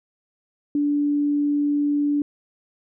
sine tone, 290.6 Hz, D4, 18 cents flat, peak -18 dBFS, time 0.75-2.22 s, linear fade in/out 2 ms, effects none

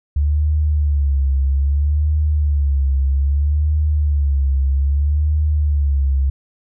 sine tone with vibrato, 71.7 Hz, D2, 41 cents flat, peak -13 dBFS, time 0.16-6.3 s, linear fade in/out 5 ms, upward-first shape sine, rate 0.62 Hz, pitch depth 100 cents each way, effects none

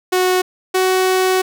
sawtooth tone pair in turn, 367.8 / 373.4 Hz, F#4 / F#4, -10 / +16 cents, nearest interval unison, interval 26 cents, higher second, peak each -9 dBFS, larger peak neither, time 0.12-0.42 / 0.74-1.42 s, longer second, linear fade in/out 10 ms, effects none

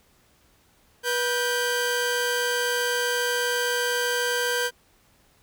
sawtooth tone pair together, 486.7 / 1568 Hz, B4 / G6, -25 / 0 cents, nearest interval octave + minor sixth, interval 2025 cents, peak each -22 dBFS, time 1.03-4.71 s, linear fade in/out 50 ms, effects pink hiss -61 dBFS RMS until 5.42 s

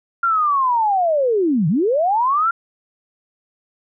sine linear two-way sweep, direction down then up, 1396.9 to 143.9 to 1396.9 Hz, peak -14 dBFS, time 0.23-2.51 s, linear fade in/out 5 ms, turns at 1.68 s, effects none

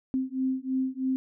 sine beating tone pair, 260 / 263.1 Hz, C4 / C4, -11 / +10 cents, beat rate 3.1 Hz, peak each -29 dBFS, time 0.14-1.16 s, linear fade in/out 0 ms, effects none

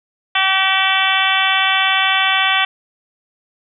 harmonic tone, 383.2 Hz, G4, 39 cents flat, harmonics 2 / 3 / 4 / 5 / 6 / 7 / 8 / 9, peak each -21 / -21 / -21 / -21 / -21 / -21 / -21 / -21 dBFS, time 0.35-2.65 s, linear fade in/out 5 ms, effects none

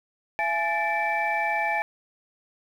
sine tone cluster, 676 / 839 / 1768 / 2322 Hz, E5 / G#5 / A6 / D7, +43 / +17 / +8 / -20 cents, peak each -30 / -26 / -29 / -28 dBFS, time 0.39-1.82 s, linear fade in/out 0 ms, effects tanh soft clip ceiling -13 dBFS + 9-bit

